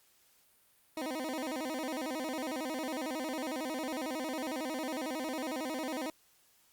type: tone with vibrato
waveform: 20% pulse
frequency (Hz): 285.1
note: C#4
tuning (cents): +49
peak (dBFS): -30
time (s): 0.97-6.1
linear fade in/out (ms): 2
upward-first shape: square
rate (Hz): 11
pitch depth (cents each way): 180
effects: white hiss -67 dBFS RMS until 6.72 s + Opus 48 kbps